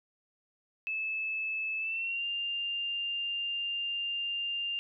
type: tone with pitch glide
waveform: sine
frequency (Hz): 2610 to 2797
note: E7 to F7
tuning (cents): -18 to +2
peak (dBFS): -31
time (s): 0.87-4.79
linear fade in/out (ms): 0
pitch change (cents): +120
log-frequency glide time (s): 1.78-2.25
effects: none